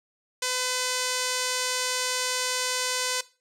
5% pulse tone with low-pass filter, 505 Hz, B4, 39 cents sharp, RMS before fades -28 dBFS, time 0.42-3.21 s, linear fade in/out 5 ms, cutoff 9600 Hz, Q 6.6, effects noise-tail reverb RT60 0.3 s tail -17 dB re dry

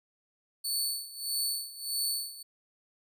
20% pulse tone with tremolo, 4466 Hz, C#8, 12 cents sharp, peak -22 dBFS, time 0.64-2.43 s, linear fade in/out 10 ms, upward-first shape sine, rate 1.6 Hz, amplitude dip 85%, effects none

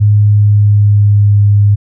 sine tone with pitch glide, 104.2 to 102.35 Hz, G#2 to G#2, +6 to -25 cents, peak -4 dBFS, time 0-1.76 s, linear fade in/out 20 ms, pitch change -31 cents, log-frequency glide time 0.14-1.42 s, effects none

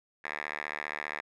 5% pulse tone with band-pass filter, 75 Hz, D2, 37 cents sharp, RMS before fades -38 dBFS, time 0.24-1.21 s, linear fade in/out 5 ms, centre 1700 Hz, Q 4.7, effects none

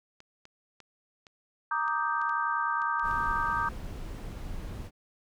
clicks, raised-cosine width 0.2 ms, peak -33 dBFS, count 10, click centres 0.204 / 0.454 / 0.803 / 1.268 / 1.88 / 2.216 / 2.294 / 2.819 / 2.996 / 3.112 s
sine chord, Eb major seventh, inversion second, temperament equal, 932.3 / 1174.7 / 1244.5 / 1568 Hz, Bb5 / D6 / Eb6 / G6, 0 / 0 / 0 / 0 cents, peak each -32 dBFS, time 1.71-3.69 s, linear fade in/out 5 ms
brown noise, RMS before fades -38 dBFS, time 3.02-4.91 s, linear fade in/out 50 ms
effects none

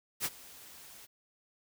white noise with ADSR envelope, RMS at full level -31 dBFS, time 0.2-1.07 s, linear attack 48 ms, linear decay 43 ms, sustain -21 dB, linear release 26 ms, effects none

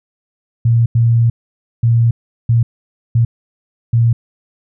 sine tone bursts at uneven times, 116.54 Hz, A#2, in tune, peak -8 dBFS, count 6, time 0.65-0.86 / 0.95-1.3 / 1.83-2.11 / 2.49-2.63 / 3.15-3.25 / 3.93-4.13 s, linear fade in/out 5 ms, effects none

